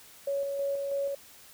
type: tone with tremolo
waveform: sine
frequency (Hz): 558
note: C#5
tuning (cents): +11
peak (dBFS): -27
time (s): 0.27-1.15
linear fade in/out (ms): 5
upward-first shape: square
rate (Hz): 3.1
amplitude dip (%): 30
effects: white hiss -53 dBFS RMS until 1.53 s